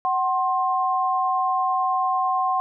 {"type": "tone pair together", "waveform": "sine", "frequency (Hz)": [750, 1059], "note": ["F#5", "C6"], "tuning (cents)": [23, 21], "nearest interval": "tritone", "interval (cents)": 598, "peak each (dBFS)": [-22, -22], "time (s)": [0.05, 2.6], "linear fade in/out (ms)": 0, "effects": []}